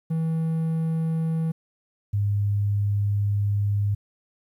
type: tone pair in turn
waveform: triangle / sine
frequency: 161.9 / 101.99 Hz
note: E3 / G#2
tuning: -31 / -31 cents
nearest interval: minor sixth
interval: 800 cents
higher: first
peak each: -20 dBFS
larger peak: neither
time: 0.1-1.52 / 2.13-3.95 s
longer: second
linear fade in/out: 10 ms
effects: 10-bit